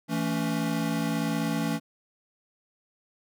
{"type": "chord", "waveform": "square", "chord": "A major", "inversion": "second", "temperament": "equal with one note detuned", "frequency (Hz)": [164.81, 220, 281.4], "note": ["E3", "A3", "C#4"], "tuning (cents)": [0, 0, 26], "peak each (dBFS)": -31, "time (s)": [0.08, 1.8], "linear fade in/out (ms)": 50, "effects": []}